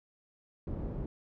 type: low-pass noise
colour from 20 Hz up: pink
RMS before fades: -37 dBFS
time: 0.67-1.06 s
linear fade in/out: 2 ms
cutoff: 400 Hz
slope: 12 dB/octave
effects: none